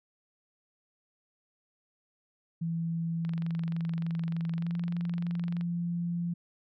sine tone with pitch glide, 166.1 to 172.06 Hz, E3 to F3, +13 to -26 cents, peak -29 dBFS, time 2.61-6.34 s, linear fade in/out 10 ms, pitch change +61 cents, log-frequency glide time 4.53-4.79 s
click train, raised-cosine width 0.3 ms, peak -30 dBFS, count 56, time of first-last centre 3.25-5.611 s, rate 23.3 Hz
effects none

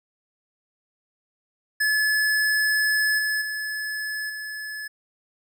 square tone with level steps, 1717 Hz, A6, 43 cents flat, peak -20 / -23 / -28 / -32 dBFS, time 1.8-4.88 s, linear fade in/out 10 ms, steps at 3.18 / 3.41 / 4.29 s, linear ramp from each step 10 ms, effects none

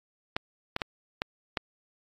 clicks, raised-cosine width 0.3 ms, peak -12 dBFS, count 5, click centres 0.365 / 0.764 / 0.818 / 1.219 / 1.572 s, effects AAC 32 kbps

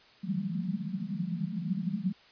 white band-pass noise, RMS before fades -33 dBFS, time 0.23-2.13 s, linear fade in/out 5 ms, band 160 to 210 Hz, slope 96 dB/octave, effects white hiss -58 dBFS RMS until 2.31 s + resampled to 11025 Hz

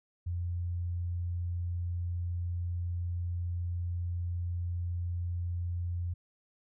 sine tone, 87.31 Hz, F2, in tune, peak -31 dBFS, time 0.26-6.14 s, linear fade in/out 10 ms, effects none

